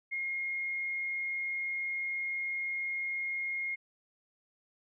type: tone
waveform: sine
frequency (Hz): 2143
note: C7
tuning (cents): +41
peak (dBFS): -32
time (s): 0.11-3.76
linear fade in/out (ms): 20
effects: none